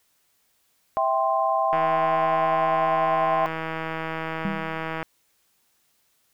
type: chord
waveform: sine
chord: C major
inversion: first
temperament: just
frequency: 654.1 / 784.9 / 1046.5 Hz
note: E5 / G5 / C6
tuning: -14 / +2 / 0 cents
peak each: -24 dBFS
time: 0.97-3.46 s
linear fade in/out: 0 ms
type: click train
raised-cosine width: 0.5 ms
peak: -15 dBFS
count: 532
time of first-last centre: 1.73-5.028 s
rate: 161 Hz
type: tone with exponential decay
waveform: sine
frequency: 196 Hz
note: G3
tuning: in tune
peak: -22 dBFS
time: 4.45-4.9 s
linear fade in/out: 0 ms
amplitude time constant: 96 ms
effects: white hiss -67 dBFS RMS until 6.33 s